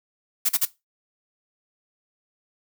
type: noise bursts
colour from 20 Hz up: blue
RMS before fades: -20 dBFS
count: 3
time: 0.45-0.654 s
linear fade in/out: 10 ms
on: 42 ms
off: 39 ms
effects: noise-tail reverb RT60 0.2 s tail -17 dB re dry